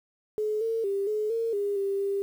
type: tone with pitch steps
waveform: sine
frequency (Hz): 426.8 / 452.7 / 396.1 / 426.1 / 457.1 / 405.3 / 394.9 / 397.2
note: G#4 / A4 / G4 / G#4 / A#4 / G#4 / G4 / G4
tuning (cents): +47 / +49 / +18 / +44 / -34 / -42 / +13 / +23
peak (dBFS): -25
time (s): 0.38-2.22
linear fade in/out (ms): 0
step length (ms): 230
effects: 9-bit